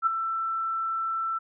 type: tone with ADSR envelope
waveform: sine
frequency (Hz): 1334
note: E6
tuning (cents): +20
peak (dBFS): -17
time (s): 0.02-1.39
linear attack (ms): 46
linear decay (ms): 10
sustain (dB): -9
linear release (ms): 16
effects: none